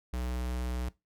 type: tone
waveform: square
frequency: 61.74 Hz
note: B1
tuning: in tune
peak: -32 dBFS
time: 0.13-0.89 s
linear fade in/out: 5 ms
effects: noise-tail reverb RT60 0.2 s tail -19 dB re dry + MP3 96 kbps